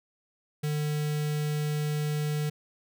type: tone with notch filter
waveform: square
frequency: 150 Hz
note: D3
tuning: 37 cents sharp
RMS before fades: -29 dBFS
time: 0.63-2.5 s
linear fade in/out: 10 ms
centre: 950 Hz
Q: 1.2
effects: none